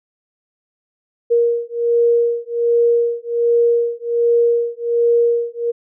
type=beating tone pair; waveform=sine; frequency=470.2 / 471.5 Hz; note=A#4 / A#4; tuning=+15 / +20 cents; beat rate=1.3 Hz; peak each=-16 dBFS; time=1.3-5.72 s; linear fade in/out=20 ms; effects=none